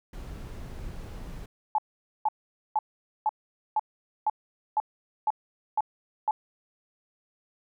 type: noise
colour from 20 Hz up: brown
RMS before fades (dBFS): -39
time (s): 0.13-1.46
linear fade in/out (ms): 5
type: tone bursts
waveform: sine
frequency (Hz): 859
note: A5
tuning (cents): -42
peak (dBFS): -21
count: 10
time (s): 1.75-6.31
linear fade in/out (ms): 2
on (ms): 33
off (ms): 470
effects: none